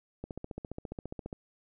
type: click train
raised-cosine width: 2 ms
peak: -25 dBFS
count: 17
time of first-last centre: 0.24-1.328 s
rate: 14.7 Hz
effects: none